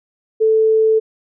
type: tone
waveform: sine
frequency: 440 Hz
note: A4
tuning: in tune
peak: -10 dBFS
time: 0.4-1 s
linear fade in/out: 20 ms
effects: none